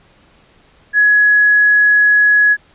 sine tone, 1681 Hz, G#6, 20 cents sharp, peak -7 dBFS, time 0.93-2.57 s, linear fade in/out 50 ms, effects pink hiss -50 dBFS RMS until 2.74 s + resampled to 8000 Hz

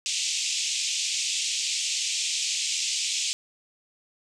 white band-pass noise, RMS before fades -28 dBFS, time 0.06-3.33 s, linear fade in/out 0 ms, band 2400 to 7800 Hz, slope 48 dB/octave, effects none

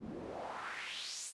pink noise with band-pass filter sweep, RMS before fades -44 dBFS, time 0-1.33 s, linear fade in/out 50 ms, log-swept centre 200 to 9300 Hz, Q 2.5, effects resampled to 24000 Hz

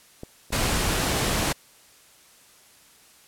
clicks, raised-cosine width 2 ms, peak -22 / -29 dBFS, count 2, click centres 0.234 / 0.505 s
pink noise, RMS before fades -24 dBFS, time 0.52-1.53 s, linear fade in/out 10 ms
effects white hiss -54 dBFS RMS until 3.27 s + low-pass 12000 Hz 12 dB/octave

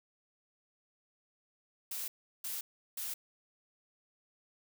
blue noise bursts, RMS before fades -39 dBFS, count 3, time 1.91-3.14 s, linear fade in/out 5 ms, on 170 ms, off 360 ms, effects none

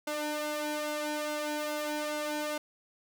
sawtooth tone with flanger, 299.9 Hz, D4, 36 cents sharp, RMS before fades -34 dBFS, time 0.07-2.58 s, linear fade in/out 5 ms, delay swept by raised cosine 1.4 to 2.11 ms, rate 2.4 Hz, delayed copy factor +0.7, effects none

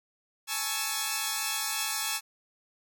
5% pulse chord, A major seventh, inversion third, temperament equal, 830.6 / 880 / 1108.7 / 1318.5 Hz, G#5 / A5 / C#6 / E6, 0 / 0 / 0 / 0 cents, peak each -23 dBFS, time 0.47-2.21 s, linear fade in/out 50 ms, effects none

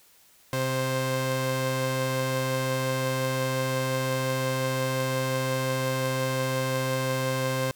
sawtooth tone pair together, 130 / 525.7 Hz, C3 / C5, -11 / +8 cents, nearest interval 2 octaves, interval 2419 cents, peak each -24 / -24 dBFS, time 0.53-7.71 s, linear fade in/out 0 ms, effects white hiss -58 dBFS RMS until 7.75 s

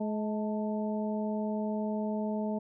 harmonic tone with a mistuned harmonic, 212.8 Hz, G#3, 42 cents sharp, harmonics 1 / 2 / 3 / 4, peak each -31 / -38 / -37 / -42 dBFS, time 0-2.59 s, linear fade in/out 10 ms, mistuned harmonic 4, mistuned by +58 cents, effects none

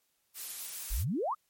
blue noise, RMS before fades -39 dBFS, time 0.34-1.05 s, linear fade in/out 50 ms
sine exponential sweep, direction up, 35.48 to 1318.5 Hz, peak -29 dBFS, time 0.9-1.35 s, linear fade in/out 20 ms
effects white hiss -75 dBFS RMS until 1.49 s + MP3 64 kbps

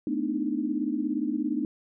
sine tone cluster, 218.8 / 249.9 / 297.9 / 315.1 Hz, A3 / B3 / D4 / D#4, -9 / +21 / +25 / +22 cents, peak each -33 / -31 / -29 / -33 dBFS, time 0.07-1.65 s, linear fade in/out 2 ms, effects none

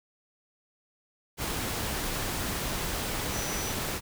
sine tone in noise, 5920 Hz, F#8, in tune, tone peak -38 dBFS, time 3.3-3.74 s, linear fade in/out 50 ms, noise pink, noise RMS -32 dBFS, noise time 1.37-4.01 s, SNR -9 dB, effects none

